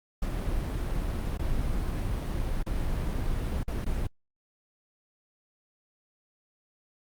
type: noise with dropouts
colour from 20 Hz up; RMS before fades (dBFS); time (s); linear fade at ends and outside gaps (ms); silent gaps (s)
brown; -29; 0.22-4.07; 5; 1.375-1.392 / 2.628-2.663 / 3.633-3.678 / 3.846-3.862
effects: Opus 48 kbps